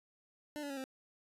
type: tone with pitch steps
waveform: 25% pulse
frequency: 297.8 / 286 / 274.7 / 263.8 Hz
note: D4 / D4 / C#4 / C4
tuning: +24 / -46 / -16 / +14 cents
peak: -36 dBFS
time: 0.56-0.84 s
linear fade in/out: 0 ms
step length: 70 ms
effects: resampled to 32000 Hz + 13-bit